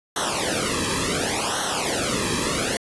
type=noise with flanger; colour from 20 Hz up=pink; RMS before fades=-24 dBFS; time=0.16-2.77 s; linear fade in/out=2 ms; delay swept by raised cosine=0.41 to 1.41 ms; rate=0.69 Hz; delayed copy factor=-1; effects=resampled to 24000 Hz